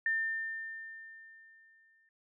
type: tone with exponential decay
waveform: sine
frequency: 1800 Hz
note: A6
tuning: 39 cents sharp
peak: -27 dBFS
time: 0.06-2.09 s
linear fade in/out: 2 ms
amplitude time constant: 440 ms
effects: none